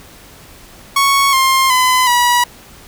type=tone with pitch steps; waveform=sawtooth; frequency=1108 / 1059.8 / 1013.7 / 969.6 Hz; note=C#6 / C6 / B5 / B5; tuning=-1 / +22 / +45 / -32 cents; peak=-6 dBFS; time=0.96-2.44 s; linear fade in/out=5 ms; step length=370 ms; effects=pink hiss -40 dBFS RMS until 2.87 s